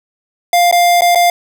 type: tone with dropouts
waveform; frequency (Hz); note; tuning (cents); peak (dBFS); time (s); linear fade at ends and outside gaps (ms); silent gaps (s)
square; 700; F5; +4; -8; 0.53-1.3; 2; 0.713-0.725 / 1.009-1.019 / 1.149-1.156
effects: none